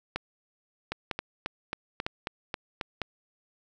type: two click trains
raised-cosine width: 0.3 ms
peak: -14 / -15 dBFS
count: 4 / 8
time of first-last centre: 0.16-3.017 / 0.92-2.812 s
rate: 1.05 / 3.7 Hz
effects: none